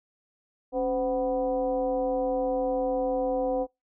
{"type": "tone with frequency modulation", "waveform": "sine", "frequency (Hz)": 512, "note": "C5", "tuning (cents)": -38, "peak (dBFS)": -24, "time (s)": [0.72, 3.67], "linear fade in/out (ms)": 50, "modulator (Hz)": 237, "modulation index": 0.93, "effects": ["noise-tail reverb RT60 0.2 s tail -24 dB re dry"]}